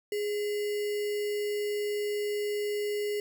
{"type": "tone with sample-and-hold", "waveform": "sine", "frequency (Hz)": 415.3, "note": "G#4", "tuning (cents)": 0, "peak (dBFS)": -28, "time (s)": [0.12, 3.2], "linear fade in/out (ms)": 2, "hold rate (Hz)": 2450, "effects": []}